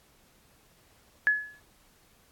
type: tone with exponential decay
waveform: sine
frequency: 1701 Hz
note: G#6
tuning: 41 cents sharp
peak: -17 dBFS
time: 1.27-1.6 s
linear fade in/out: 0 ms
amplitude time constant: 70 ms
effects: pink hiss -62 dBFS RMS until 2.31 s + AAC 64 kbps